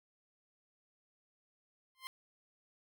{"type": "tone with exponential growth", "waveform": "15% pulse", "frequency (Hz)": 1046.5, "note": "C6", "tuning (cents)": 0, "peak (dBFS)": -32, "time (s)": [1.95, 2.07], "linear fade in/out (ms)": 0, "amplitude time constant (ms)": 25, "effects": []}